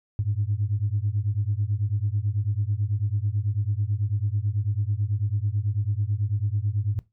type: beating tone pair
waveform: sine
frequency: 98.9 / 108 Hz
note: G2 / A2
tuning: +16 / -32 cents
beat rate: 9.1 Hz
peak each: -25 dBFS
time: 0.19-6.99 s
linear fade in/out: 0 ms
effects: noise-tail reverb RT60 0.2 s tail -18 dB re dry + tanh soft clip ceiling -15 dBFS